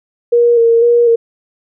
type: tone with vibrato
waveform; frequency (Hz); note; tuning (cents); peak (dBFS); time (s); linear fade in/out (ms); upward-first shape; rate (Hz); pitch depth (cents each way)
sine; 468.5; A#4; +9; -6; 0.32-1.16; 10; square; 2; 24
effects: none